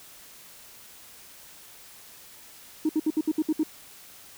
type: tone bursts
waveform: sine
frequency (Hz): 311.1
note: D#4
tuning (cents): 0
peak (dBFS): -19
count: 8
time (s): 2.85-3.634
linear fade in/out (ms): 5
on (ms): 42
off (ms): 64
effects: tanh soft clip ceiling -17 dBFS + white hiss -49 dBFS RMS until 4.37 s